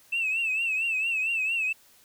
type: tone with vibrato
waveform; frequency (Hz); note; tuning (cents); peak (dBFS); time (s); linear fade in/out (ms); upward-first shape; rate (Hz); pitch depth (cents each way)
sine; 2640; E7; +2; -23; 0.12-1.73; 10; triangle; 4.4; 100
effects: tanh soft clip ceiling -21 dBFS + white hiss -58 dBFS RMS until 2.04 s